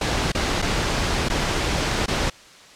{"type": "noise with dropouts", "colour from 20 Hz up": "pink", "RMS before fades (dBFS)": -22, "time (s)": [0.01, 2.3], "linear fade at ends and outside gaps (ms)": 5, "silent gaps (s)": [[0.32, 0.348], [0.619, 0.623], [1.287, 1.298], [2.061, 2.08]], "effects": ["white hiss -46 dBFS RMS until 2.75 s", "low-pass 6000 Hz 12 dB/octave"]}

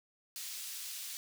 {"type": "high-pass noise", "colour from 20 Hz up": "pink", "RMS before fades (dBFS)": -43, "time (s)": [0.36, 1.17], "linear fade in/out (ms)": 0, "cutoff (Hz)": 3800, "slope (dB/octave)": 12, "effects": []}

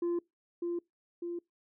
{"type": "tone with echo", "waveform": "sine", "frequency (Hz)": 345.4, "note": "F4", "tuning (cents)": -19, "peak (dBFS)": -26, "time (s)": [0.02, 0.19], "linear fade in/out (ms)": 5, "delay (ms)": 600, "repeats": 2, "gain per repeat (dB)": -4, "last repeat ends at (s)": 1.39, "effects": ["noise-tail reverb RT60 0.2 s tail -26 dB re dry", "tanh soft clip ceiling -28 dBFS"]}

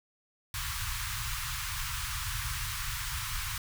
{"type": "band-stop noise", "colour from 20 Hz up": "pink", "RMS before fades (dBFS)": -35, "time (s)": [0.54, 3.58], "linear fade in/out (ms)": 2, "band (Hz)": [130, 1000], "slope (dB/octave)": 48, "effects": []}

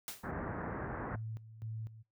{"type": "noise with exponential decay", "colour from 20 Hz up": "white", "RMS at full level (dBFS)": -39, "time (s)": [0.08, 0.31], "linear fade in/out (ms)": 0, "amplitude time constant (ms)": 48}
{"type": "low-pass noise", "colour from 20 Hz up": "pink", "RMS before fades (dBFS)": -39, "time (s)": [0.23, 1.16], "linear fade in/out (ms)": 10, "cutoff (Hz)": 1800, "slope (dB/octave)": 48}
{"type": "tone with tremolo", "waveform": "sine", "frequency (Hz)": 110.8, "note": "A2", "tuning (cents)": 13, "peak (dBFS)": -38, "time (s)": [1.12, 2.03], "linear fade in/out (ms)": 20, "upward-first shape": "square", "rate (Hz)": 2, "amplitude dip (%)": 75}
{"effects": ["noise-tail reverb RT60 0.2 s tail -22 dB re dry", "high-pass 60 Hz 12 dB/octave"]}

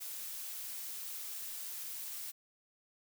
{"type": "noise", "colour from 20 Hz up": "blue", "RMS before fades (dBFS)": -43, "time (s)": [0, 2.32], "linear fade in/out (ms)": 20, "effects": []}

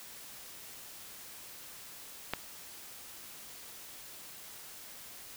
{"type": "click", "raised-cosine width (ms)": 0.3, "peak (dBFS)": -15, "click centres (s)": 2.336, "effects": ["white hiss -49 dBFS RMS until 5.36 s"]}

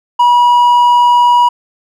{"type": "tone with hard clipping", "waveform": "sine", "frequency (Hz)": 968, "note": "B5", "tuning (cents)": -35, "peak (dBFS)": -6, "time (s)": [0.19, 1.49], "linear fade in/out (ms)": 10, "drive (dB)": 3, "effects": []}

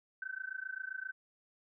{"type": "tone with amplitude modulation", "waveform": "sine", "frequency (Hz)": 1531, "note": "G6", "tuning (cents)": -41, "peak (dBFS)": -35, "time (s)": [0.22, 1.12], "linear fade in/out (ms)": 2, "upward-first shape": "sine", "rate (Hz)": 27.6, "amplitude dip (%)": 95, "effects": []}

